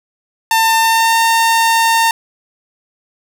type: tone with pitch glide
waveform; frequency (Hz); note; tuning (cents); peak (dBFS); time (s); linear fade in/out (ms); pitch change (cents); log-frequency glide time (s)
sawtooth; 899 to 911; A5 to A#5; +37 to -40; -6; 0.51-2.11; 2; +23; 0.75-1.17
effects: none